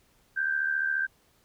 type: tone with amplitude modulation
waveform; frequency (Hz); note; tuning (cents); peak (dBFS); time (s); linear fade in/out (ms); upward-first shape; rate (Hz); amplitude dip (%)
sine; 1568; G6; 0; -22; 0.36-1.07; 20; sine; 74.4; 65
effects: pink hiss -65 dBFS RMS until 1.44 s